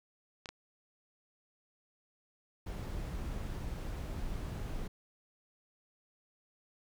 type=clicks; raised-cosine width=0.2 ms; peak=-25 dBFS; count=2; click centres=0.458 / 0.49 s
type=noise; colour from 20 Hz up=brown; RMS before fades=-39 dBFS; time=2.66-4.88 s; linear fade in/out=10 ms
effects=none